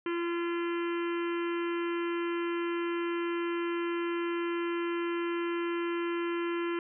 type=harmonic tone; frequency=342.6 Hz; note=F4; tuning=33 cents flat; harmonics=1 / 3 / 4 / 5 / 6 / 7 / 8 / 9; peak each=-30 / -40 / -42 / -44 / -46 / -47 / -48 / -49 dBFS; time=0.06-6.79 s; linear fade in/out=2 ms; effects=none